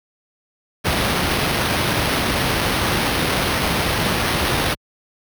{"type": "noise with sample-and-hold", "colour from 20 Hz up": "pink", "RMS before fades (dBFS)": -19, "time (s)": [0.84, 4.75], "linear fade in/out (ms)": 20, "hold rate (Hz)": 7350, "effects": ["high-pass 60 Hz 12 dB/octave"]}